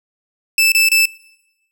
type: tone bursts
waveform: sawtooth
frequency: 2637 Hz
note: E7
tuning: in tune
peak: -7 dBFS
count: 3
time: 0.58-1.056 s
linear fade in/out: 2 ms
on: 140 ms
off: 28 ms
effects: noise-tail reverb RT60 1.0 s tail -23 dB re dry